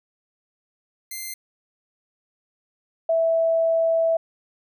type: tone pair in turn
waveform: 5% pulse / sine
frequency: 2086 / 657 Hz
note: C7 / E5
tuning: -6 / -6 cents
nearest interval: octave + minor sixth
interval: 2000 cents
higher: first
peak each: -21 / -17 dBFS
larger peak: second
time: 1.11-1.34 / 3.09-4.17 s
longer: second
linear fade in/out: 5 ms
effects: none